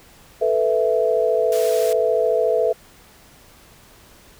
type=chord; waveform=sine; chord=A suspended second; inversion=none; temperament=equal; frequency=440 / 493.9 / 659.3 Hz; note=A4 / B4 / E5; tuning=0 / 0 / 0 cents; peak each=-20 dBFS; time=0.41-2.73 s; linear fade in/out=10 ms
type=band-pass noise; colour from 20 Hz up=white; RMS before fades=-34 dBFS; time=1.52-1.93 s; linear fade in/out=2 ms; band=910 to 13000 Hz; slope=12 dB/octave
effects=pink hiss -49 dBFS RMS until 4.39 s